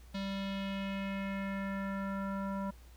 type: tone with low-pass filter sweep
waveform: square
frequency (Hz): 195.7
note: G3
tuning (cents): -3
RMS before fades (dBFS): -37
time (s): 0.14-2.71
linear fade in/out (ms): 10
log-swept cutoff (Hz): 4000 to 1100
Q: 2.6
effects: added 60 Hz sine -52 dBFS peak until 2.96 s + pink hiss -63 dBFS RMS until 2.96 s